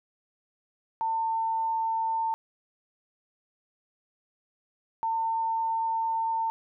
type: tone pair in turn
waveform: sine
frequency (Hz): 899 / 902.2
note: A5 / A5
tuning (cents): +37 / +43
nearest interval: unison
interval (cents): 6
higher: second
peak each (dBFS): -25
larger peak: neither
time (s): 1.01-2.34 / 5.03-6.5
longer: second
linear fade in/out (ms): 0
effects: none